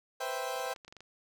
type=chord; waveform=30% pulse; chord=C major seventh; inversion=third; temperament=equal; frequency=493.9 / 523.3 / 659.3 / 784 Hz; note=B4 / C5 / E5 / G5; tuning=0 / 0 / 0 / 0 cents; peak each=-38 / -36 / -38 / -36 dBFS; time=0.2-0.74 s; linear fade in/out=10 ms
type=clicks; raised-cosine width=0.2 ms; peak=-33 dBFS; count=10; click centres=0.561 / 0.598 / 0.662 / 0.714 / 0.762 / 0.848 / 0.88 / 0.925 / 0.967 / 1.006 s
effects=none